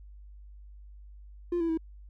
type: tone with pitch steps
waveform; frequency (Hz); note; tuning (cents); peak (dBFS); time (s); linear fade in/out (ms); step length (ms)
triangle; 348.4 / 332.5 / 323.6; F4 / E4 / E4; -4 / +15 / -32; -23; 1.52-1.775; 5; 85
effects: tanh soft clip ceiling -21 dBFS + added 50 Hz sine -46 dBFS peak until 2.09 s